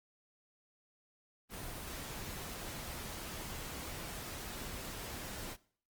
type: noise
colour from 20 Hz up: pink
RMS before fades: -44 dBFS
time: 1.49-5.57 s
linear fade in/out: 50 ms
effects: noise-tail reverb RT60 0.5 s tail -20 dB re dry + Opus 24 kbps